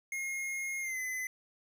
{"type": "tone with pitch glide", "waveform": "square", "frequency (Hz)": [2146, 2027], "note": ["C7", "B6"], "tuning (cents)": [43, 45], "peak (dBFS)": -35, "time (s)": [0.12, 1.27], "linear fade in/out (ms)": 2, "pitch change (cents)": -98, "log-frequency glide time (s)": [0.8, 0.99], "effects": []}